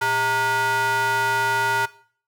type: ring-modulated tone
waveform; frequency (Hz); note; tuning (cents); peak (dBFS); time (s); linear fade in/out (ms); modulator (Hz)
square; 259.1; C4; -17; -17; 0.01-1.86; 10; 1180
effects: noise-tail reverb RT60 0.5 s tail -19 dB re dry